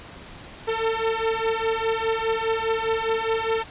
sawtooth beating tone pair, 446.3 / 451.2 Hz, A4 / A4, +25 / +44 cents, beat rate 4.9 Hz, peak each -21 dBFS, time 0.67-3.64 s, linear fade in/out 20 ms, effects pink hiss -42 dBFS RMS until 3.7 s + resampled to 8000 Hz

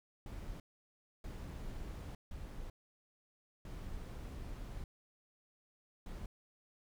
brown noise bursts at uneven times, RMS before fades -45 dBFS, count 5, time 0.26-0.6 / 1.24-2.15 / 2.31-2.7 / 3.65-4.84 / 6.06-6.26 s, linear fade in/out 2 ms, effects none

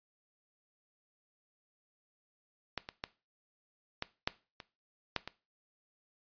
clicks, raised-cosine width 0.2 ms, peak -16 / -23 / -18 / -16 / -11 / -27 / -13 / -22 dBFS, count 8, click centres 2.777 / 2.889 / 3.039 / 4.024 / 4.275 / 4.602 / 5.163 / 5.276 s, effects noise-tail reverb RT60 0.3 s tail -18 dB re dry + resampled to 11025 Hz

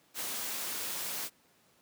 white noise with amplitude modulation, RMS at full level -35 dBFS, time 0.14-1.3 s, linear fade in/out 50 ms, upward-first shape sine, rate 233 Hz, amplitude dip 40%, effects pink hiss -66 dBFS RMS until 1.81 s + high-pass 150 Hz 12 dB/octave

